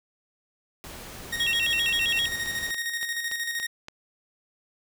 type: noise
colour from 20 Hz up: pink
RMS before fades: -41 dBFS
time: 0.84-2.71 s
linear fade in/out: 0 ms
type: tone with tremolo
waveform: sawtooth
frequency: 1864.7 Hz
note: A#6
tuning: in tune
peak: -23 dBFS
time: 1.32-3.67 s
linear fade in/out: 10 ms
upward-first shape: square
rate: 13 Hz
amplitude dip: 45%
type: tone with vibrato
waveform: sine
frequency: 2995 Hz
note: F#7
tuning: 20 cents sharp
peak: -23 dBFS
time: 1.4-2.26 s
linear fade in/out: 5 ms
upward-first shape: square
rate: 7.6 Hz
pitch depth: 170 cents each way
type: click train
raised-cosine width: 0.2 ms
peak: -21 dBFS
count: 8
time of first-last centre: 1.89-3.884 s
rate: 3.51 Hz
effects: none